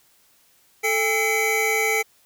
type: tone cluster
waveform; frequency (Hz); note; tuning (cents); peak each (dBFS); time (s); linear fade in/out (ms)
square; 439.2 / 805 / 2044 / 2276; A4 / G5 / C7 / C#7; -3 / +46 / -41 / +45; -25 / -29 / -26 / -24; 0.83-2.03; 20
effects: white hiss -59 dBFS RMS until 2.25 s